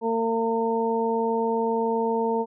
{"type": "harmonic tone", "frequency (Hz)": 227.6, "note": "A#3", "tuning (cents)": -41, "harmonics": [1, 2, 3, 4], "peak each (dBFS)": [-28, -24, -34, -27], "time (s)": [0.01, 2.46], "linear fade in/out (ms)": 50, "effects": []}